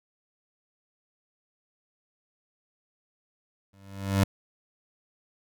25% pulse tone with exponential growth, 98 Hz, G2, in tune, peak -14 dBFS, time 3.73-4.24 s, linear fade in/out 5 ms, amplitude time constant 110 ms, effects none

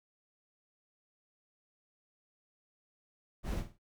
brown noise with echo, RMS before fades -35 dBFS, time 3.43-3.64 s, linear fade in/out 50 ms, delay 49 ms, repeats 3, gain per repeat -10 dB, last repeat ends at 3.787 s, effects none

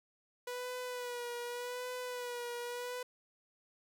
sawtooth tone with vibrato, 490 Hz, B4, 14 cents flat, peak -35 dBFS, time 0.47-3.03 s, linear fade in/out 5 ms, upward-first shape sine, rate 0.85 Hz, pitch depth 37 cents each way, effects none

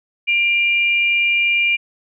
sine tone pair together, 2383 / 2840 Hz, D7 / F7, +25 / +28 cents, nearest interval minor third, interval 303 cents, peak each -14 / -22 dBFS, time 0.27-1.77 s, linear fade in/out 20 ms, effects none

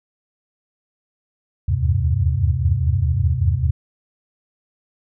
sine tone cluster, 76.5 / 81.5 / 94.8 / 98.7 / 127.5 Hz, D#2 / E2 / F#2 / G2 / C3, -29 / -19 / +43 / +12 / -44 cents, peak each -21 / -22 / -21 / -26 / -21 dBFS, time 1.68-3.71 s, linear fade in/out 10 ms, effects none

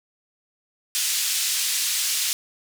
white band-pass noise, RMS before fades -24 dBFS, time 0.95-2.33 s, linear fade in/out 0 ms, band 2800 to 9100 Hz, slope 12 dB/octave, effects none

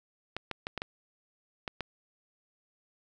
clicks, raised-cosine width 0.3 ms, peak -18 dBFS, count 7, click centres 0.366 / 0.513 / 0.669 / 0.777 / 0.819 / 1.678 / 1.807 s, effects none

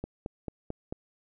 click train, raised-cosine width 2 ms, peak -21 dBFS, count 5, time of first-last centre 0.04-0.925 s, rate 4.52 Hz, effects none

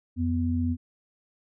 sine tone pair together, 87.31 / 247.2 Hz, F2 / B3, 0 / +2 cents, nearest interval octave + tritone, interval 1802 cents, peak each -26 dBFS, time 0.16-0.77 s, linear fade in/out 50 ms, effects none

